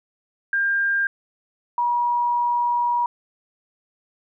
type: tone pair in turn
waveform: sine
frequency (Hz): 1600 / 960.5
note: G6 / B5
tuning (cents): +35 / -48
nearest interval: major sixth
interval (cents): 883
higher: first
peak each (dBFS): -18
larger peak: neither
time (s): 0.53-1.07 / 1.78-3.06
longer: second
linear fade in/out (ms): 2
effects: none